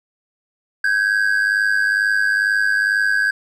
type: ring-modulated tone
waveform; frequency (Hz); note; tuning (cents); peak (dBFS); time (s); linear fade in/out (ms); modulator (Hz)
triangle; 1598; G6; +33; -10; 0.84-3.31; 5; 51.1
effects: none